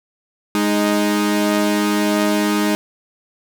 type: tone pair together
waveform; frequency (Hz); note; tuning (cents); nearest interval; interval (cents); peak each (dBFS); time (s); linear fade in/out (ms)
sawtooth; 207.7 / 310.8; G#3 / D#4; 0 / -2; perfect fifth; 698; -14; 0.55-2.75; 0
effects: none